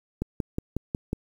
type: click train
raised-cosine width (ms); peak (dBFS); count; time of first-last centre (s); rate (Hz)
3; -14; 6; 0.22-1.131; 5.49
effects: 8-bit